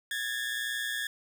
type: tone pair together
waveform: 30% pulse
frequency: 1661.2 / 1782.8 Hz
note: G#6 / A6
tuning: 0 / +22 cents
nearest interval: minor second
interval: 122 cents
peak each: -31 / -32 dBFS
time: 0.11-1.07 s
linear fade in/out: 2 ms
effects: none